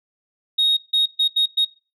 sine tone bursts at uneven times, 3747 Hz, A#7, 8 cents sharp, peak -13 dBFS, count 5, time 0.58-0.77 / 0.93-1.06 / 1.19-1.28 / 1.36-1.46 / 1.57-1.65 s, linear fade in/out 10 ms, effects noise-tail reverb RT60 0.3 s tail -19 dB re dry + tanh soft clip ceiling -12 dBFS

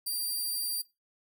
10% pulse tone, 4722 Hz, D8, 9 cents sharp, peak -24 dBFS, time 0.06-0.82 s, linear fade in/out 10 ms, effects noise-tail reverb RT60 0.2 s tail -17 dB re dry

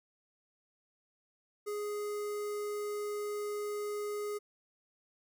square tone with notch filter, 415.3 Hz, G#4, in tune, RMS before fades -37 dBFS, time 1.66-4.39 s, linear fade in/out 20 ms, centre 3200 Hz, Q 0.9, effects none

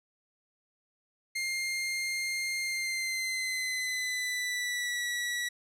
sawtooth tone with pitch glide, 2115 to 1939.5 Hz, C7 to B6, +18 to -32 cents, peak -27 dBFS, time 1.35-5.49 s, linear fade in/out 10 ms, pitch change -150 cents, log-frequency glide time 2.61-5.05 s, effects low-pass 11000 Hz 12 dB/octave

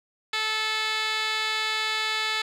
15% pulse tone with band-pass filter, 435.8 Hz, A4, 17 cents flat, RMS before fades -27 dBFS, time 0.33-2.42 s, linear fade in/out 5 ms, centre 3000 Hz, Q 4.8, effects none

